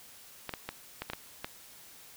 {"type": "clicks", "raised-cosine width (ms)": 0.3, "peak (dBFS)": -19, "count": 7, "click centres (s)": [0.493, 0.538, 0.69, 1.02, 1.1, 1.134, 1.445], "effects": ["white hiss -53 dBFS RMS until 2.16 s"]}